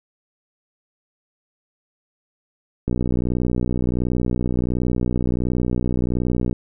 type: click train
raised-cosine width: 3 ms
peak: -9 dBFS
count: 225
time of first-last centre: 2.88-6.528 s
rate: 61.4 Hz
effects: none